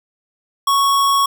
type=tone; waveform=square; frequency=1108.7 Hz; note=C#6; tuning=in tune; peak=-13 dBFS; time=0.67-1.26 s; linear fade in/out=5 ms; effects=none